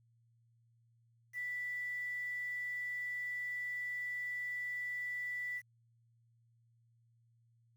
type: tone with quantisation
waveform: sine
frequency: 1972 Hz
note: B6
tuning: 3 cents flat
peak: -37 dBFS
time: 1.33-5.62 s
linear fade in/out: 50 ms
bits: 10
effects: added 116 Hz sine -68 dBFS peak until 7.76 s